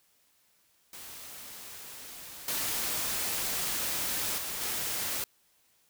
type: noise with level steps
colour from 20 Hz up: white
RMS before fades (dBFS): -45 / -32 / -36 / -33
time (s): 0.93-5.24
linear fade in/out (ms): 2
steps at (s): 2.48 / 4.38 / 4.61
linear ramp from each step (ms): 2
effects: white hiss -68 dBFS RMS until 5.89 s